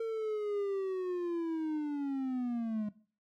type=linear sweep; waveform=triangle; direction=down; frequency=456 to 207.9 Hz; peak=-30 dBFS; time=0-2.89 s; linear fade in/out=5 ms; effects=noise-tail reverb RT60 0.4 s tail -17 dB re dry